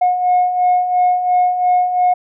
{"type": "beating tone pair", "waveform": "sine", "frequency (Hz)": [721, 723.9], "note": ["F#5", "F#5"], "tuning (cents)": [-45, -38], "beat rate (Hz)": 2.9, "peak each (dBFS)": [-18, -11], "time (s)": [0.01, 2.14], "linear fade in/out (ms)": 10, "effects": ["tanh soft clip ceiling -7 dBFS"]}